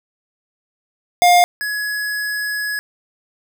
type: tone pair in turn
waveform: square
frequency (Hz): 708 / 1683.9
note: F5 / G#6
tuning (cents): +23 / +23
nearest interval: octave + minor third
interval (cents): 1500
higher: second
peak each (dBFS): -9 / -21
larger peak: first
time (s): 1.22-1.44 / 1.61-2.79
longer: second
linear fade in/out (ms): 0
effects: none